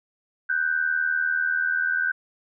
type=tone pair together; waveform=sine; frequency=1487.8 / 1568 Hz; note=F#6 / G6; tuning=+9 / 0 cents; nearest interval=minor second; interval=91 cents; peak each=-24 dBFS; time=0.49-2.12 s; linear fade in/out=10 ms; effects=none